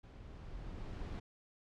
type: noise with level ramp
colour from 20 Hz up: brown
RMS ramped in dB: -53 to -41 dBFS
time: 0.03-1.2 s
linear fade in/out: 10 ms
effects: low-pass 5000 Hz 12 dB/octave